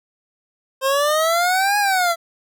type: exponential two-way sweep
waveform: 25% pulse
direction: up then down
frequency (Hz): 525 to 833 to 663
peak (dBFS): -12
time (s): 0.81-2.16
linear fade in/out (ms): 50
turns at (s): 1.78
effects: none